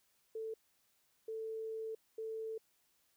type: tone bursts at uneven times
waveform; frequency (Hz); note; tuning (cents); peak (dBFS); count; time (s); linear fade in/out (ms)
sine; 443.4; A4; +13; -39; 3; 0.35-0.54 / 1.28-1.95 / 2.18-2.58; 5
effects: white hiss -75 dBFS RMS until 3.16 s